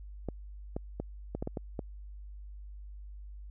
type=clicks; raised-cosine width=2 ms; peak=-21 dBFS; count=8; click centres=0.287 / 0.765 / 1 / 1.35 / 1.425 / 1.474 / 1.572 / 1.792 s; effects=added 50 Hz sine -43 dBFS peak until 3.5 s